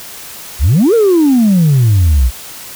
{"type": "exponential two-way sweep", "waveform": "sine", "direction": "up then down", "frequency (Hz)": [57, 478, 57], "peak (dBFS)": -4, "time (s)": [0.59, 2.31], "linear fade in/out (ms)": 50, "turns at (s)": 0.94, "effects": ["tanh soft clip ceiling -4 dBFS", "white hiss -30 dBFS RMS until 2.75 s"]}